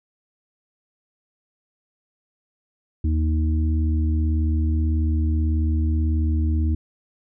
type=harmonic tone; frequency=78.3 Hz; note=D#2; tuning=11 cents sharp; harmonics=1 / 3 / 4; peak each=-18 / -30 / -30 dBFS; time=3.04-6.75 s; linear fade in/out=5 ms; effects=none